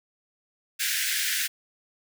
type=high-pass noise; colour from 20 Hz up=pink; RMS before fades=-27 dBFS; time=0.79-1.48 s; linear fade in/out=20 ms; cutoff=1500 Hz; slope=96 dB/octave; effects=none